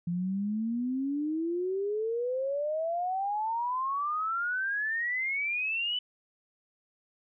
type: exponential sweep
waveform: sine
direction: up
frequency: 170 to 3009 Hz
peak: -28 dBFS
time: 0.07-5.99 s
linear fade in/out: 5 ms
effects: none